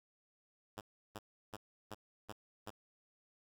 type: tone bursts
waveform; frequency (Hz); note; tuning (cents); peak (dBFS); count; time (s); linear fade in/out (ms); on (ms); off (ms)
5% pulse; 106.2; G#2; +39; -33; 6; 0.77-2.704; 5; 39; 340
effects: none